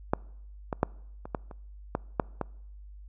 clicks, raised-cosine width 1 ms, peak -9 / -16 / -8 / -25 / -15 / -29 / -13 / -9 / -15 dBFS, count 9, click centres 0.135 / 0.728 / 0.831 / 1.255 / 1.348 / 1.512 / 1.951 / 2.198 / 2.413 s, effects noise-tail reverb RT60 0.8 s tail -25 dB re dry + added 50 Hz sine -44 dBFS peak until 3.08 s

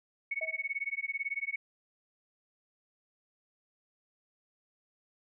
sine tone with tremolo, 2217 Hz, C#7, in tune, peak -29 dBFS, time 0.31-1.56 s, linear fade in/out 5 ms, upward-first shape sine, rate 18 Hz, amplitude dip 100%
sine tone with exponential decay, 640 Hz, D#5, 49 cents sharp, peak -35 dBFS, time 0.41-0.7 s, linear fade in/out 5 ms, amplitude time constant 61 ms
effects none

